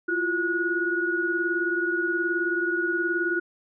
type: tone cluster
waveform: sine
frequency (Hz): 339.2 / 358 / 1455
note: E4 / F4 / F#6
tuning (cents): +50 / +43 / -29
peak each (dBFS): -28 / -30 / -25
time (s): 0.08-3.4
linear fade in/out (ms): 10
effects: none